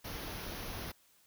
pink band-stop noise, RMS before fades -42 dBFS, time 0.04-0.92 s, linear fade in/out 10 ms, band 6300 to 10000 Hz, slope 96 dB/octave, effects white hiss -67 dBFS RMS until 1.26 s

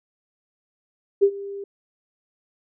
sine tone with ADSR envelope, 398.6 Hz, G4, 29 cents sharp, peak -10 dBFS, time 1.21-1.64 s, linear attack 23 ms, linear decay 69 ms, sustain -20 dB, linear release 4 ms, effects none

